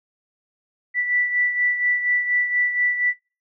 sine beating tone pair, 1967 / 1971.2 Hz, B6 / B6, -7 / -4 cents, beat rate 4.2 Hz, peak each -19 / -27 dBFS, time 0.94-3.14 s, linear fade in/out 50 ms, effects noise-tail reverb RT60 0.3 s tail -18 dB re dry

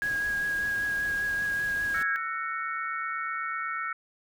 pink noise, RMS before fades -43 dBFS, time 0.02-2.03 s, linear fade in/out 5 ms
sine tone with vibrato, 1648 Hz, G#6, 14 cents flat, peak -26 dBFS, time 0.02-2.16 s, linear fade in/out 0 ms, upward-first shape triangle, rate 5.1 Hz, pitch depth 20 cents each way
sine chord, F# dominant seventh, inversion third, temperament just, 1332 / 1480 / 1850 / 2220 Hz, E6 / F#6 / A#6 / C#7, +18 / 0 / -14 / +2 cents, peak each -32 / -37 / -37 / -38 dBFS, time 1.94-3.93 s, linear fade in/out 5 ms
effects none

